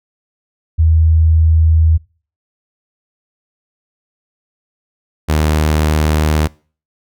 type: tone pair in turn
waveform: sine / sawtooth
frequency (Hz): 80.3 / 76.9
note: E2 / D#2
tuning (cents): -45 / -20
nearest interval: minor second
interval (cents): 75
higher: first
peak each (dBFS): -7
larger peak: neither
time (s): 0.78-1.98 / 5.28-6.48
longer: neither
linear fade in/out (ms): 20
effects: noise-tail reverb RT60 0.4 s tail -24 dB re dry